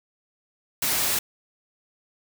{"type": "noise", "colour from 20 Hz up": "white", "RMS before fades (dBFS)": -24, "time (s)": [0.82, 1.19], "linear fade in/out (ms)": 5, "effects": []}